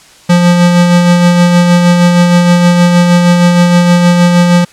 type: tone with tremolo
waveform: square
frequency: 175.3 Hz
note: F3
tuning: 7 cents sharp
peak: -3 dBFS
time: 0.29-4.65 s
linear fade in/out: 10 ms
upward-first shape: sine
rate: 6.4 Hz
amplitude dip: 35%
effects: white hiss -39 dBFS RMS until 4.72 s + low-pass 8000 Hz 12 dB/octave